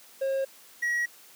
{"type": "tone pair in turn", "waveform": "triangle", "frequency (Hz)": [539, 1910.8], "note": ["C#5", "A#6"], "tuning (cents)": [-49, 42], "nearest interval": "octave + minor seventh", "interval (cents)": 2191, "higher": "second", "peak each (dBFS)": -23, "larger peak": "neither", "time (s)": [[0.21, 0.45], [0.82, 1.06]], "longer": "neither", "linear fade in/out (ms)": 10, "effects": ["white hiss -53 dBFS RMS until 1.35 s", "high-pass 200 Hz 12 dB/octave"]}